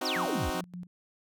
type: chord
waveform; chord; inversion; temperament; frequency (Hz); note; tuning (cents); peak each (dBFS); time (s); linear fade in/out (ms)
15% pulse; C diminished; none; equal; 261.6 / 311.1 / 370; C4 / Eb4 / Gb4; 0 / 0 / 0; -29; 0.01-0.61; 5
type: exponential sweep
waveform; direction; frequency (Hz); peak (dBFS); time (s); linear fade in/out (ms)
sine; down; 5920 to 52.9; -30; 0.05-0.5; 5
type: tone with tremolo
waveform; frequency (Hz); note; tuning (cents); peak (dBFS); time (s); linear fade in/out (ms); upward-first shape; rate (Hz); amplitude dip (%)
sine; 178.1; F3; +34; -37; 0.16-0.87; 2; square; 5.2; 80
effects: none